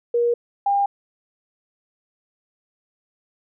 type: tone pair in turn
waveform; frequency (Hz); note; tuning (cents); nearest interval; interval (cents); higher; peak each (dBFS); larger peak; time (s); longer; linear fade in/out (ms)
sine; 475 / 802.1; A#4 / G5; +33 / +40; major sixth; 907; second; -16; neither; 0.14-0.34 / 0.66-0.86; neither; 5
effects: none